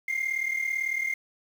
sine tone pair together, 2093 / 2131 Hz, C7 / C7, 0 / +31 cents, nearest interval unison, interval 31 cents, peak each -27 dBFS, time 0.08-1.14 s, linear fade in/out 5 ms, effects tanh soft clip ceiling -23 dBFS + 8-bit

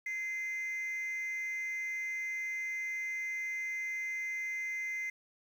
sine tone with frequency modulation, 2068 Hz, C7, 21 cents flat, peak -32 dBFS, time 0.06-5.1 s, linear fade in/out 5 ms, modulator 378 Hz, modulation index 0.24, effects tanh soft clip ceiling -33 dBFS + 10-bit

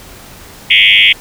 sine tone with frequency modulation, 2711 Hz, E7, 48 cents sharp, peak -4 dBFS, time 0.7-1.13 s, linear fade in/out 10 ms, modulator 101 Hz, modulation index 6.5, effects pink hiss -35 dBFS RMS until 1.2 s

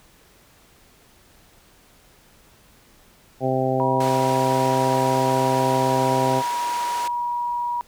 harmonic tone, 130.81 Hz, C3, in tune, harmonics 1 / 2 / 3 / 4 / 5 / 6, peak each -26 / -26 / -26 / -26 / -26 / -26 dBFS, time 3.4-6.43 s, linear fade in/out 50 ms
sine tone, 961 Hz, B5, 48 cents flat, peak -22 dBFS, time 3.8-7.81 s, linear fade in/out 0 ms
pink band-pass noise, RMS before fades -34 dBFS, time 4-7.08 s, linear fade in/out 5 ms, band 540 to 9900 Hz, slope 12 dB/octave
effects pink hiss -54 dBFS RMS until 7.87 s

